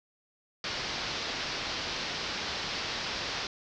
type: low-pass noise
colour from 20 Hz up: white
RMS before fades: -35 dBFS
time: 0.64-3.47 s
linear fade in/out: 2 ms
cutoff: 5400 Hz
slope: 48 dB/octave
effects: none